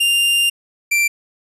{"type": "tone pair in turn", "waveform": "45% pulse", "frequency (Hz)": [2794, 2353], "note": ["F7", "D7"], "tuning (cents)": [0, 3], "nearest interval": "minor third", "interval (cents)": 297, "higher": "first", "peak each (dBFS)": -13, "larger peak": "neither", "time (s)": [[0, 0.5], [0.91, 1.08]], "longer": "first", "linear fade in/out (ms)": 10, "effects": ["resampled to 32000 Hz"]}